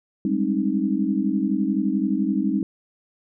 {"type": "chord", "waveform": "sine", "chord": "Ab major seventh", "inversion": "third", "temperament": "equal with one note detuned", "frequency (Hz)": [196, 207.7, 267, 311.1], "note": ["G3", "Ab3", "C4", "Eb4"], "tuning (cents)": [0, 0, 35, 0], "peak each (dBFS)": -25, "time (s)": [0.25, 2.63], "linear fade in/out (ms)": 2, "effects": []}